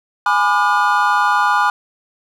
triangle chord, G# diminished seventh, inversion none, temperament just, 830.6 / 996.7 / 1196.1 / 1435.3 Hz, G#5 / B5 / D6 / F6, 0 / +16 / +31 / +47 cents, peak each -16 dBFS, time 0.26-1.7 s, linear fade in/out 2 ms, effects none

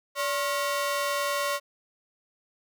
sawtooth ring-modulated tone, 830.6 Hz, G#5, in tune, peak -19 dBFS, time 0.15-1.6 s, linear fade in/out 50 ms, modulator 255 Hz, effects none

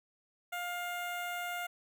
15% pulse tone with notch filter, 706 Hz, F5, 19 cents sharp, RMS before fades -38 dBFS, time 0.52-1.67 s, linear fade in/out 10 ms, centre 5200 Hz, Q 0.99, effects none

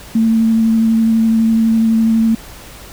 sine tone with vibrato, 224.6 Hz, A3, 36 cents sharp, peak -9 dBFS, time 0.15-2.35 s, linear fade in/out 5 ms, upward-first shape triangle, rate 12 Hz, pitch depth 16 cents each way, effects added 50 Hz sine -42 dBFS peak until 2.92 s + pink hiss -36 dBFS RMS until 2.92 s

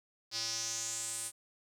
square tone with band-pass filter sweep, 113.6 Hz, A#2, 44 cents flat, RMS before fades -38 dBFS, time 0.31-1.32 s, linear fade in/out 50 ms, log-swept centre 4900 to 9200 Hz, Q 4.9, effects 10-bit

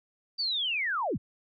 sine linear sweep, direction down, 4700 to 45.45 Hz, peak -27 dBFS, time 0.38-1.18 s, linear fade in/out 20 ms, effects none

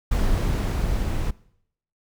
brown noise with level ramp, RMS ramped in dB -20 to -25 dBFS, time 0.11-1.31 s, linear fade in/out 10 ms, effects noise-tail reverb RT60 0.7 s tail -21 dB re dry

